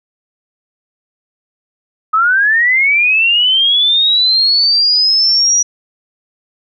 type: linear sweep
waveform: sine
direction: up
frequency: 1255 to 5820 Hz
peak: -8 dBFS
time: 2.13-5.63 s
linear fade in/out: 10 ms
effects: none